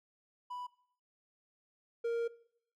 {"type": "tone pair in turn", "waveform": "triangle", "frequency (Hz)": [987.8, 466.2], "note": ["B5", "A#4"], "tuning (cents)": [0, 0], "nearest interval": "octave + minor second", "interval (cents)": 1300, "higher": "first", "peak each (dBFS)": [-38, -29], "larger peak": "second", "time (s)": [[0.5, 0.67], [2.04, 2.28]], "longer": "second", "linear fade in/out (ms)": 10, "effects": ["noise-tail reverb RT60 0.6 s tail -19 dB re dry"]}